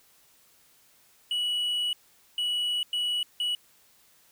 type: tone bursts at uneven times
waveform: triangle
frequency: 2936 Hz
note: F#7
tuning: 14 cents flat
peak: -24 dBFS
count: 4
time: 1.31-1.93 / 2.38-2.83 / 2.93-3.23 / 3.4-3.55 s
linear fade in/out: 2 ms
effects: white hiss -61 dBFS RMS until 4.31 s